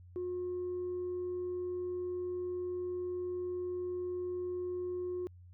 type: tone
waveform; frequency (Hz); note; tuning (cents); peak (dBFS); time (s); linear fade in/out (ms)
sine; 360; F#4; -47; -33; 0.16-5.27; 0
effects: tanh soft clip ceiling -32 dBFS + added 89 Hz sine -52 dBFS peak until 5.53 s